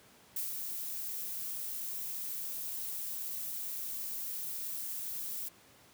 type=noise with ADSR envelope; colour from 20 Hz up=violet; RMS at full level=-35 dBFS; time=0.36-5.49 s; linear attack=5 ms; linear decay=140 ms; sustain=-4 dB; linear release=13 ms; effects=pink hiss -60 dBFS RMS until 5.93 s + high-pass 100 Hz 12 dB/octave